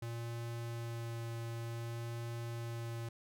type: tone with vibrato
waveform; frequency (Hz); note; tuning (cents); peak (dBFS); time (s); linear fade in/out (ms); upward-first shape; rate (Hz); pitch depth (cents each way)
square; 116.54; A#2; 0; -40; 0.02-3.09; 5; sine; 0.55; 10
effects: none